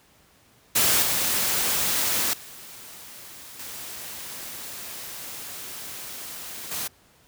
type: noise with level steps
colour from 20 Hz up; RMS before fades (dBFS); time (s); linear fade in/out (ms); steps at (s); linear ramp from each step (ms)
white; -20 / -24 / -43 / -37 / -30; 0.75-6.88; 10; 1.02 / 2.33 / 3.59 / 6.71; 5
effects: pink hiss -58 dBFS RMS until 7.27 s + high-pass 60 Hz 12 dB/octave